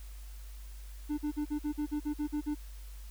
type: tone bursts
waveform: triangle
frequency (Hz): 297.3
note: D4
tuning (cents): +21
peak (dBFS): -28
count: 11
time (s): 1.09-2.551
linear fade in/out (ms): 20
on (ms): 91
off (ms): 46
effects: added 50 Hz sine -43 dBFS peak until 3.1 s + white hiss -58 dBFS RMS until 3.1 s